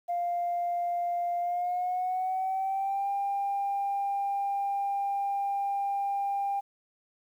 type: tone with pitch glide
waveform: sine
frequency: 698.5 to 797.7 Hz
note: F5 to G5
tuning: 0 to +30 cents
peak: -26 dBFS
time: 0.08-6.61 s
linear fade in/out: 20 ms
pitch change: +230 cents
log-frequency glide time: 1.4-3.09 s
effects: tanh soft clip ceiling -23 dBFS + 10-bit